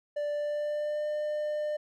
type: tone with pitch glide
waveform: triangle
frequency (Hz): 587.3 to 601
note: D5 to D5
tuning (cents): 0 to +40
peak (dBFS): -27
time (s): 0.16-1.77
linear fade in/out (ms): 10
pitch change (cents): +40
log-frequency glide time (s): 0.31-1.08
effects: none